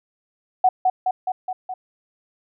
sine tone with echo, 743 Hz, F#5, 7 cents sharp, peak -11 dBFS, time 0.64-0.69 s, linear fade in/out 5 ms, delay 210 ms, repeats 5, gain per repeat -3 dB, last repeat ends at 1.74 s, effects none

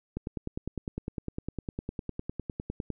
click train, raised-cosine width 3 ms, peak -20 dBFS, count 28, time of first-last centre 0.17-2.903 s, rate 9.88 Hz, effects none

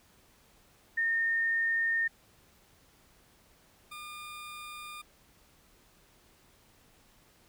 sine / 20% pulse tone pair in turn, 1828 / 1209.2 Hz, A#6 / D#6, -34 / -50 cents, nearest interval perfect fifth, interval 716 cents, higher first, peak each -26 / -37 dBFS, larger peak first, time 0.97-2.08 / 3.91-5.02 s, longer neither, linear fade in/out 10 ms, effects pink hiss -63 dBFS RMS until 7.48 s

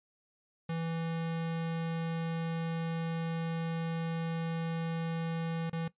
square tone with dropouts, 164.81 Hz, E3, in tune, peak -33 dBFS, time 0.69-5.88 s, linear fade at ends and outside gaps 5 ms, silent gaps 5.698-5.729 s, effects noise-tail reverb RT60 0.1 s tail -17 dB re dry + resampled to 8000 Hz

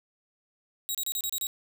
10% pulse tone bursts, 3824 Hz, A#7, 43 cents sharp, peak -21 dBFS, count 7, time 0.89-1.469 s, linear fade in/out 0 ms, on 57 ms, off 30 ms, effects none

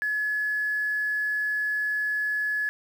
sine tone with quantisation, 1702 Hz, G#6, 42 cents sharp, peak -24 dBFS, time 0.02-2.69 s, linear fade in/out 0 ms, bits 8, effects none

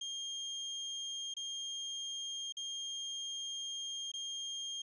35% pulse tone with dropouts, 3214 Hz, G7, 43 cents sharp, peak -37 dBFS, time 0.01-4.82 s, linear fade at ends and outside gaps 5 ms, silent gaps 1.34-1.366 / 2.524-2.568 / 4.118-4.137 s, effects resampled to 24000 Hz

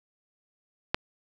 click, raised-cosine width 0.3 ms, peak -7 dBFS, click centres 0.945 s, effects none

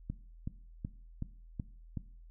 click train, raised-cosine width 5 ms, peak -24 dBFS, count 6, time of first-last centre 0.1-1.973 s, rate 2.67 Hz, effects noise-tail reverb RT60 0.5 s tail -18 dB re dry + added 41 Hz sine -51 dBFS peak until 2.3 s

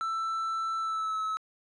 triangle tone with pitch glide, 1329 to 1294.2 Hz, E6 to E6, +14 to -32 cents, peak -27 dBFS, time 0.01-1.37 s, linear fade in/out 0 ms, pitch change -46 cents, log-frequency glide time 0.78-1.2 s, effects resampled to 22050 Hz

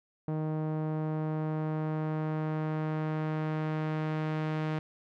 sawtooth tone with low-pass filter sweep, 155.56 Hz, D#3, in tune, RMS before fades -32 dBFS, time 0.28-4.79 s, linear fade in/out 2 ms, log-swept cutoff 770 to 2600 Hz, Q 0.77, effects none

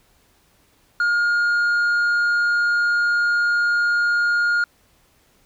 sine tone with tanh clipping, 1421 Hz, F6, 30 cents sharp, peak -17 dBFS, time 1-4.64 s, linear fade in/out 2 ms, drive 4 dB, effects pink hiss -59 dBFS RMS until 5.45 s

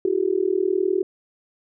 sine tone with amplitude modulation, 378.1 Hz, F#4, 38 cents sharp, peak -14 dBFS, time 0.05-1.03 s, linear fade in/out 2 ms, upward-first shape sine, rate 39.8 Hz, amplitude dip 100%, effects none

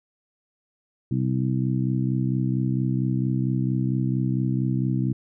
harmonic tone, 64.4 Hz, C2, 27 cents flat, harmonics 2 / 3 / 4 / 5, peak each -23 / -27 / -29 / -31 dBFS, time 1.11-5.13 s, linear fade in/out 5 ms, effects none

